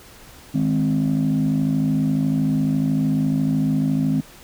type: chord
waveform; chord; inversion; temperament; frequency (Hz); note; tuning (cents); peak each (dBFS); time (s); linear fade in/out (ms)
sine; Ab major; second; equal; 155.56 / 207.7 / 261.6; Eb3 / Ab3 / C4; 0 / 0 / 0; -20 / -22 / -19; 0.54-4.21; 10
effects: tanh soft clip ceiling -12 dBFS + pink hiss -45 dBFS RMS until 4.43 s